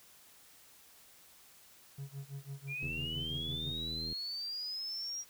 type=tone with tremolo; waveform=triangle; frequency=138.59 Hz; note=C#3; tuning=in tune; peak=-37 dBFS; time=1.98-3.72 s; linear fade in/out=5 ms; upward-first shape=sine; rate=6 Hz; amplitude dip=95%
type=linear sweep; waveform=sine; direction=up; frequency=2355 to 5730 Hz; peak=-37 dBFS; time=2.67-5.25 s; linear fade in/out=50 ms
type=click train; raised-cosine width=3 ms; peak=-33 dBFS; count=105; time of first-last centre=2.83-4.127 s; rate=80.2 Hz
effects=white hiss -60 dBFS RMS until 5.29 s